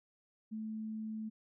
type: tone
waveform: sine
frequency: 218.3 Hz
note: A3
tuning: 13 cents flat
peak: -38 dBFS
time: 0.51-1.3 s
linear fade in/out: 20 ms
effects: none